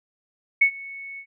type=tone with ADSR envelope; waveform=sine; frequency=2211 Hz; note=C#7; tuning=5 cents flat; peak=-11 dBFS; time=0.61-1.26 s; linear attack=9 ms; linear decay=84 ms; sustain=-23 dB; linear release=74 ms; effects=none